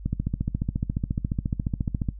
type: click train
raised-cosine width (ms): 5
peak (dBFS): -13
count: 30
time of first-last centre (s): 0.06-2.088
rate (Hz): 14.3
effects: noise-tail reverb RT60 0.1 s tail -18 dB re dry + added 50 Hz sine -37 dBFS peak until 2.19 s